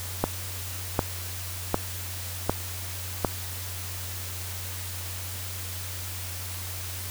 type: click train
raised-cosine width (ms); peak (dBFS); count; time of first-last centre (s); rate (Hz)
1; -7; 5; 0.24-3.248; 1.33
effects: added 91 Hz sine -36 dBFS peak until 7.1 s + white hiss -37 dBFS RMS until 7.1 s